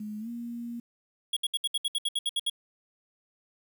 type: tone with pitch glide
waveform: sine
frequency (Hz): 211.6 to 236.1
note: G#3 to A#3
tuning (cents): +33 to +22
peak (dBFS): -34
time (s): 0-0.8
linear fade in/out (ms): 5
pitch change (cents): +189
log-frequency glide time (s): 0.19-0.29
type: tone bursts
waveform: square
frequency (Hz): 3328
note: G#7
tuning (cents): +3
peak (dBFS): -26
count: 12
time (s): 1.33-2.499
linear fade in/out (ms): 5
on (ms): 36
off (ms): 67
effects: 10-bit